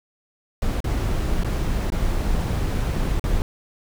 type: noise with dropouts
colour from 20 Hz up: brown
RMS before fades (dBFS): -22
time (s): 0.62-3.42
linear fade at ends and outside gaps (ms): 1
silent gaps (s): 0.804-0.842 / 1.435-1.446 / 1.902-1.921 / 3.196-3.24
effects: none